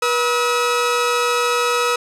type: tone pair together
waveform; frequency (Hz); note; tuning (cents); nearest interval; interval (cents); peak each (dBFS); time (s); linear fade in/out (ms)
sawtooth; 483.2 / 1284; B4 / E6; -38 / -46; octave + perfect fourth; 1692; -15; 0.02-1.96; 5
effects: low-pass 10000 Hz 12 dB/octave + 8-bit